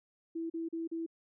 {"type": "tone bursts", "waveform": "sine", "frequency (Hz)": 329.6, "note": "E4", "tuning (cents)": 0, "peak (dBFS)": -34, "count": 4, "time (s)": [0.35, 1.064], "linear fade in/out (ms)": 10, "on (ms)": 150, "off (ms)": 38, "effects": []}